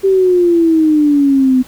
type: exponential sweep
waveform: sine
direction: down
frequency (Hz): 392 to 252.4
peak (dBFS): -7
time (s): 0.03-1.63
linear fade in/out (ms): 20
effects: pink hiss -40 dBFS RMS until 1.67 s